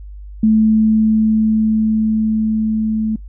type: tone with level ramp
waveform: sine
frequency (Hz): 218.4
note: A3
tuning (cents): -13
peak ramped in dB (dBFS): -8 to -15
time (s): 0.43-3.16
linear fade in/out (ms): 5
effects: noise-tail reverb RT60 0.1 s tail -22 dB re dry + added 50 Hz sine -30 dBFS peak until 3.28 s